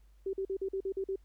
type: tone bursts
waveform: sine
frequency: 386 Hz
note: G4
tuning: 27 cents flat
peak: -31 dBFS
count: 8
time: 0.26-1.159 s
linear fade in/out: 5 ms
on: 73 ms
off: 45 ms
effects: added 50 Hz sine -57 dBFS peak until 1.24 s + pink hiss -75 dBFS RMS until 1.24 s